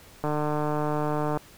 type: click train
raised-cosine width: 1 ms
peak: -14 dBFS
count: 171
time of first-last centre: 0.24-1.373 s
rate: 150 Hz
effects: pink hiss -51 dBFS RMS until 1.57 s